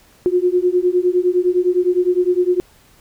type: beating tone pair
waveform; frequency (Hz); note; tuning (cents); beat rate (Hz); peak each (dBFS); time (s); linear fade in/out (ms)
sine; 354.9 / 364.7; F4 / F#4; +28 / -25; 9.8; -16; 0.26-2.6; 0
effects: pink hiss -51 dBFS RMS until 3 s